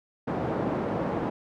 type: band-pass noise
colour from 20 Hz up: pink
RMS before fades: -29 dBFS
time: 0.27-1.3 s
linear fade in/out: 10 ms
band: 170 to 780 Hz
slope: 12 dB/octave
effects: none